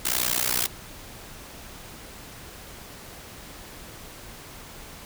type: noise with amplitude modulation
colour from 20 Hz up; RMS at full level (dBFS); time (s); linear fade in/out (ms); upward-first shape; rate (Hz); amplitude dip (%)
white; -21; 0.05-0.67; 5; sine; 61.4; 100
effects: pink hiss -43 dBFS RMS until 5.05 s